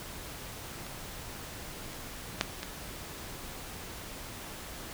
clicks, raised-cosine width 0.2 ms, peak -26 / -28 / -8 / -18 dBFS, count 4, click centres 0.866 / 1.932 / 2.411 / 2.631 s, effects pink hiss -43 dBFS RMS until 4.93 s

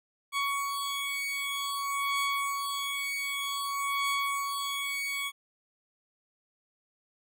20% pulse beating tone pair, 1119 / 1119.53 Hz, C#6 / C#6, +16 / +17 cents, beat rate 0.53 Hz, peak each -28 dBFS, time 0.32-5.32 s, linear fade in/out 50 ms, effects none

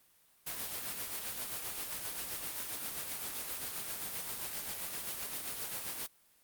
white noise with tremolo, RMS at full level -38 dBFS, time 0.46-6.07 s, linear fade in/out 10 ms, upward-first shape sine, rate 7.6 Hz, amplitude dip 40%, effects white hiss -67 dBFS RMS until 6.43 s + Opus 32 kbps

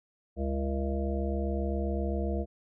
harmonic tone with a mistuned harmonic, 67.6 Hz, C#2, 43 cents flat, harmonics 1 / 3 / 5 / 7 / 9 / 10, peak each -30 / -35 / -37 / -38 / -40 / -40 dBFS, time 0.36-2.46 s, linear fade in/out 50 ms, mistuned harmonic 1, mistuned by +59 cents, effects none

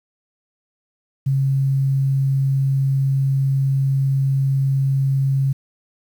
sine tone, 135.9 Hz, C#3, 34 cents flat, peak -15 dBFS, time 1.26-5.53 s, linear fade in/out 10 ms, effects 8-bit

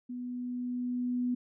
sine tone with level ramp, 246.9 Hz, B3, in tune, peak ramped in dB -36 to -27 dBFS, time 0.09-1.35 s, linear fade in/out 10 ms, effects none

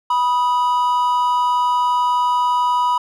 triangle tone pair together, 981.6 / 1250 Hz, B5 / D#6, -11 / +8 cents, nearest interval major third, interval 419 cents, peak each -13 / -22 dBFS, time 0.1-2.98 s, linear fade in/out 5 ms, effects none

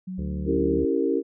sine tone, 185.6 Hz, F#3, 6 cents sharp, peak -30 dBFS, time 0.07-0.8 s, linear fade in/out 10 ms
harmonic tone, 73.42 Hz, D2, in tune, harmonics 1 / 2 / 3 / 4 / 5 / 6 / 7, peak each -30 / -36 / -40 / -42 / -44 / -46 / -47 dBFS, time 0.18-0.85 s, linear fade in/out 5 ms
sine chord, C# diminished seventh, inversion none, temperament equal with one note detuned, 277.2 / 329.6 / 392 / 460 Hz, C#4 / E4 / G4 / Bb4, 0 / 0 / 0 / -23 cents, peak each -26 dBFS, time 0.45-1.23 s, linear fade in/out 50 ms
effects none

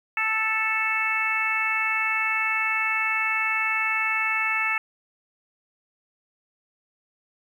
harmonic tone, 440 Hz, A4, in tune, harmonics 2 / 3 / 4 / 5 / 6, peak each -33 / -29 / -29 / -26 / -27 dBFS, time 0.17-4.78 s, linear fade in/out 2 ms, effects 9-bit

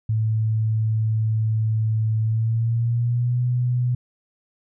sine tone with pitch glide, 110 to 123.47 Hz, A2 to B2, 0 to 0 cents, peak -18 dBFS, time 0.09-3.95 s, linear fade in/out 5 ms, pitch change +200 cents, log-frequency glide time 2.21-3.41 s, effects none

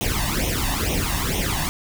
pink noise with flanger, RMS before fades -23 dBFS, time 0.01-1.69 s, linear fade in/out 0 ms, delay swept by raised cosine 0.32 to 1.12 ms, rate 2.2 Hz, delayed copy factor +0.8, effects none

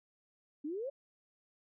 sine exponential sweep, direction up, 280 to 579 Hz, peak -36 dBFS, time 0.64-0.9 s, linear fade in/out 10 ms, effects none

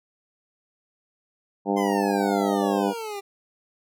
harmonic tone, 100 Hz, G2, 35 cents sharp, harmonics 2 / 3 / 4 / 5 / 6 / 7 / 8 / 9, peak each -26 / -27 / -27 / -29 / -34 / -30 / -29 / -33 dBFS, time 1.65-2.94 s, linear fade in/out 50 ms
25% pulse exponential sweep, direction down, 1046.5 to 392 Hz, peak -27 dBFS, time 1.76-3.21 s, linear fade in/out 20 ms
effects none

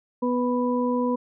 harmonic tone, 246.9 Hz, B3, in tune, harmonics 1 / 2 / 4, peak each -23 / -26 / -29 dBFS, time 0.22-1.16 s, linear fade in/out 10 ms, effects none

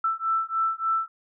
sine beating tone pair, 1326 / 1329.4 Hz, E6 / E6, +10 / +14 cents, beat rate 3.4 Hz, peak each -26 dBFS, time 0.04-1.08 s, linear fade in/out 5 ms, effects none

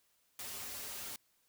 white noise with comb filter, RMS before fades -44 dBFS, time 0.39-1.16 s, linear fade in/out 2 ms, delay 6.1 ms, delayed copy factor -0.75, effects white hiss -74 dBFS RMS until 1.48 s

